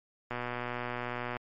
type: click train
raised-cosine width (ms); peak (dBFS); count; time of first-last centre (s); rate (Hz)
0.5; -20; 130; 0.31-1.367; 122
effects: MP3 48 kbps